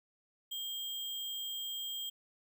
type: tone with sample-and-hold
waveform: sine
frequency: 3209 Hz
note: G7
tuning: 40 cents sharp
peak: -37 dBFS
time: 0.51-2.1 s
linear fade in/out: 10 ms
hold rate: 11025 Hz
effects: none